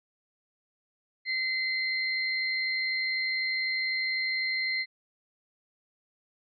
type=tone pair together; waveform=sine; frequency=2052 / 4176 Hz; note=C7 / C8; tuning=-34 / -4 cents; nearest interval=octave; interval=1230 cents; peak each=-28 / -33 dBFS; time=1.25-4.86 s; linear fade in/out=50 ms; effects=none